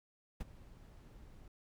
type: noise with ADSR envelope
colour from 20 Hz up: brown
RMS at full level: -38 dBFS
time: 0.4-1.48 s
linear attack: 10 ms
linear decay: 23 ms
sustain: -18 dB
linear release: 3 ms
effects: none